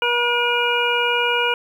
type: harmonic tone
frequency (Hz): 480.1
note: B4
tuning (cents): -49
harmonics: 1 / 2 / 3 / 5 / 6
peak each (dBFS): -23 / -23 / -23 / -23 / -23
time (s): 0.02-1.54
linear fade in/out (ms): 2
effects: 8-bit